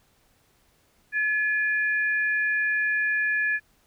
sine tone pair together, 1709.8 / 2418 Hz, G#6 / D7, +50 / +50 cents, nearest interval tritone, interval 600 cents, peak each -22 / -31 dBFS, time 1.12-3.6 s, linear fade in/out 50 ms, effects pink hiss -64 dBFS RMS until 3.86 s

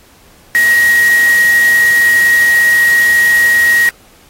sine tone in noise, 1891 Hz, A#6, 24 cents sharp, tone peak -6 dBFS, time 0.55-3.89 s, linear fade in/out 0 ms, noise white, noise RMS -22 dBFS, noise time 0.55-3.89 s, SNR +13 dB, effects pink hiss -45 dBFS RMS until 4.29 s + AAC 48 kbps

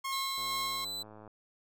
sawtooth tone with tremolo, 1079 Hz, C#6, 47 cents flat, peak -29 dBFS, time 0.04-0.85 s, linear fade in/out 10 ms, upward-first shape sine, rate 2.3 Hz, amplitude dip 35%
40% pulse tone, 4000 Hz, B7, 21 cents sharp, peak -35 dBFS, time 0.12-1.03 s, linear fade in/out 10 ms
click train, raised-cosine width 1 ms, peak -37 dBFS, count 97, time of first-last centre 0.38-1.277 s, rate 107 Hz
effects none

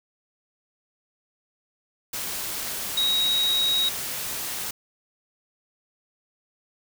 sine tone in noise, 3807 Hz, A#7, 36 cents sharp, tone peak -20 dBFS, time 2.97-3.89 s, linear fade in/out 5 ms, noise white, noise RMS -31 dBFS, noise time 2.13-4.71 s, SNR +8 dB, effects none

